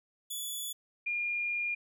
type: tone pair in turn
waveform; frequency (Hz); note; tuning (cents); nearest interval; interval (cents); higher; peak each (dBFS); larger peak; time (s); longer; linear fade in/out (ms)
10% pulse / sine; 3430 / 2415; A7 / D7; -45 / +48; tritone; 607; first; -28 / -30; first; 0.3-0.73 / 1.06-1.75; second; 10
effects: none